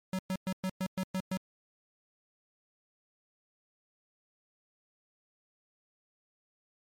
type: tone bursts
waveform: square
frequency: 187.5 Hz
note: F#3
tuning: 23 cents sharp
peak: -31 dBFS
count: 8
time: 0.13-1.372 s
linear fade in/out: 2 ms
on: 59 ms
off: 110 ms
effects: MP3 64 kbps